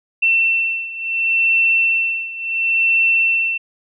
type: beating tone pair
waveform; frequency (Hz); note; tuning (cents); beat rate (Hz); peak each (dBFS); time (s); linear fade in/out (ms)
sine; 2692 / 2692.71; E7 / E7; +36 / +36; 0.71; -16 / -19; 0.22-3.58; 10
effects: none